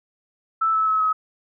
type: tone with pitch steps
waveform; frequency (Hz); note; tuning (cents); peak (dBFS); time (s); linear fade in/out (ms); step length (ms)
sine; 1318.5 / 1304.1 / 1289.9 / 1275.8; E6 / E6 / E6 / D#6; 0 / -19 / -38 / +43; -17; 0.61-1.13; 10; 130
effects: none